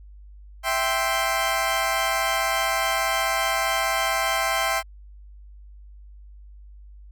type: chord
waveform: 20% pulse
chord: C major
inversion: first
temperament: equal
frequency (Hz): 659.3 / 784 / 1046.5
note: E5 / G5 / C6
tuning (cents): 0 / 0 / 0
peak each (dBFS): -21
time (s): 0.63-4.83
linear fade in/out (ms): 50
effects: added 50 Hz sine -42 dBFS peak until 7.11 s